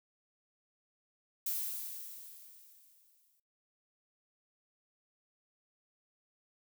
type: noise with exponential decay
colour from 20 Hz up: violet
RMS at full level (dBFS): -34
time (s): 1.46-3.4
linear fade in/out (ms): 5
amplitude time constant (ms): 420
effects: noise-tail reverb RT60 0.4 s tail -25 dB re dry